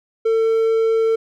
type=tone; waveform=triangle; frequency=449.2 Hz; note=A4; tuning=36 cents sharp; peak=-12 dBFS; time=0.25-1.16 s; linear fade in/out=10 ms; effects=none